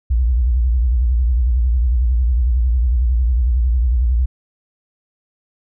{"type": "tone with vibrato", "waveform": "sine", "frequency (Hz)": 60.7, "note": "B1", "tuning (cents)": -29, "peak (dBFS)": -12, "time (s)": [0.1, 4.26], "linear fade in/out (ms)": 10, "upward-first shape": "sine", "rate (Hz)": 11, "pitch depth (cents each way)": 160, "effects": []}